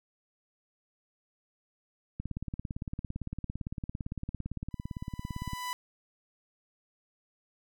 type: click train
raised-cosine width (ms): 5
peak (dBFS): -23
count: 60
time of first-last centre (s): 2.2-5.533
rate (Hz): 17.7
type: tone with exponential growth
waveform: sawtooth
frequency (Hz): 994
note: B5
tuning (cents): +11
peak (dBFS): -28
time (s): 4.71-5.73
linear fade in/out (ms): 0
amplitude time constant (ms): 220
effects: none